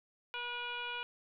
sine tone with frequency modulation, 1938 Hz, B6, 33 cents flat, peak -37 dBFS, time 0.34-1.03 s, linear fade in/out 0 ms, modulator 486 Hz, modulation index 2.5, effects none

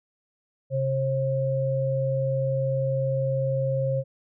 sine tone pair together, 133.5 / 536.3 Hz, C3 / C5, +35 / +43 cents, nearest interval 2 octaves, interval 2408 cents, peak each -25 dBFS, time 0.7-4.04 s, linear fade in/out 50 ms, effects none

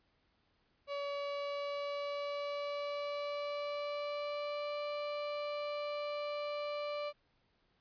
35% pulse tone with pitch glide, 568 to 586.7 Hz, C#5 to D5, +42 to -2 cents, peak -35 dBFS, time 0.87-7.13 s, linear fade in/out 50 ms, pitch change +56 cents, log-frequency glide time 1.08-4.82 s, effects pink hiss -75 dBFS RMS until 7.8 s + resampled to 11025 Hz

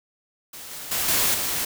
white noise with level steps, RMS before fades -39 / -36 / -25 / -21 / -26 dBFS, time 0.53-1.65 s, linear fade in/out 5 ms, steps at 0.71 / 0.91 / 1.08 / 1.34 s, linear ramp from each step 5 ms, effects none

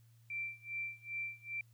sine tone with tremolo, 2349 Hz, D7, in tune, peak -36 dBFS, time 0.3-1.61 s, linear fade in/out 2 ms, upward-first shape sine, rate 2.5 Hz, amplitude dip 95%, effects added 115 Hz sine -61 dBFS peak until 1.73 s + white hiss -75 dBFS RMS until 1.73 s

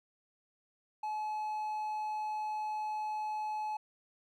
triangle tone, 855 Hz, A5, 50 cents flat, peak -32 dBFS, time 1.03-3.77 s, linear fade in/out 5 ms, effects none

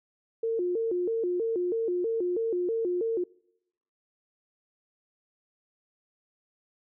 sine tone with vibrato, 402.3 Hz, G4, 45 cents sharp, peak -25 dBFS, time 0.43-3.24 s, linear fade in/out 5 ms, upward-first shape square, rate 3.1 Hz, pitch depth 210 cents each way, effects noise-tail reverb RT60 0.8 s tail -25 dB re dry

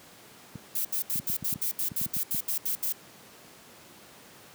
clicks, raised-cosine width 5 ms, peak -22 dBFS, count 12, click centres 0.556 / 1.158 / 1.197 / 1.299 / 1.426 / 1.527 / 1.559 / 1.917 / 2.014 / 2.062 / 2.167 / 2.346 s
violet noise bursts, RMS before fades -29 dBFS, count 13, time 0.75-2.926 s, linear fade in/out 5 ms, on 100 ms, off 73 ms
effects pink hiss -51 dBFS RMS until 4.54 s + high-pass 150 Hz 12 dB/octave

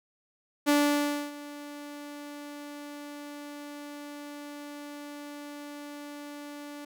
sawtooth tone with ADSR envelope, 291 Hz, D4, 16 cents flat, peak -16 dBFS, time 0.66-6.85 s, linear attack 30 ms, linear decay 620 ms, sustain -20 dB, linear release 6 ms, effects none

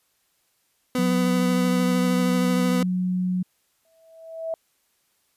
30% pulse tone with vibrato, 250 Hz, B3, 21 cents sharp, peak -19 dBFS, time 0.95-2.83 s, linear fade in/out 2 ms, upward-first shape sine, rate 13 Hz, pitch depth 14 cents each way
sine tone, 182.5 Hz, F#3, 24 cents flat, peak -21 dBFS, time 0.98-3.43 s, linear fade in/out 10 ms
sine tone with exponential growth, 652 Hz, E5, 19 cents flat, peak -23 dBFS, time 3.85-4.54 s, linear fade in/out 1 ms, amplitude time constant 150 ms
effects white hiss -68 dBFS RMS until 5.36 s + resampled to 32000 Hz

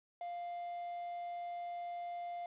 triangle tone, 698.5 Hz, F5, in tune, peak -38 dBFS, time 0.21-2.46 s, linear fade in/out 2 ms, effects resampled to 8000 Hz + 11-bit

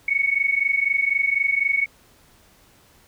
sine tone pair together, 2208 / 2232 Hz, C#7 / C#7, -7 / +11 cents, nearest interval unison, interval 18 cents, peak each -21 dBFS, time 0.08-1.86 s, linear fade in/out 5 ms, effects pink hiss -55 dBFS RMS until 3.07 s

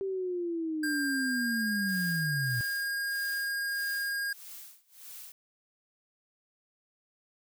sine linear sweep, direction down, 392 to 116.54 Hz, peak -30 dBFS, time 0.01-2.61 s, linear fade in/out 0 ms
square tone with pitch glide, 1594 to 1622.8 Hz, G6 to G#6, +28 to -41 cents, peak -31 dBFS, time 0.83-4.33 s, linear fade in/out 5 ms, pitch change +31 cents, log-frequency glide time 1.1-1.7 s
blue noise with tremolo, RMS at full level -45 dBFS, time 1.88-5.32 s, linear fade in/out 2 ms, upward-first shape sine, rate 1.6 Hz, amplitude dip 95%
effects none

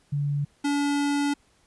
sine / square tone pair in turn, 143.8 / 286.3 Hz, D3 / D4, -36 / -44 cents, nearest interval octave, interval 1192 cents, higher second, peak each -23 / -23 dBFS, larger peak neither, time 0.12-0.45 / 0.64-1.34 s, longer second, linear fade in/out 10 ms, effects pink hiss -63 dBFS RMS until 1.66 s + resampled to 24000 Hz

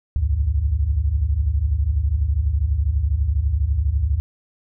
sine tone cluster, 62.2 / 74.3 / 102.4 Hz, B1 / D2 / G#2, +13 / +21 / -24 cents, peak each -24 / -18 / -26 dBFS, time 0.16-4.2 s, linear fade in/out 0 ms, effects none

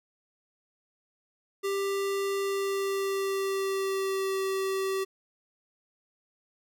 square tone with pitch glide, 394.7 to 385 Hz, G4 to G4, +12 to -31 cents, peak -28 dBFS, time 1.63-5.05 s, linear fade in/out 20 ms, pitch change -43 cents, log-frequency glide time 2.39-4.42 s, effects none

